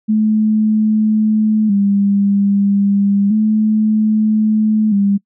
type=tone with vibrato; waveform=sine; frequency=207.7 Hz; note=G#3; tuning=in tune; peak=-10 dBFS; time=0.08-5.18 s; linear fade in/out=20 ms; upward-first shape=square; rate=0.31 Hz; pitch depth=65 cents each way; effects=noise-tail reverb RT60 0.1 s tail -25 dB re dry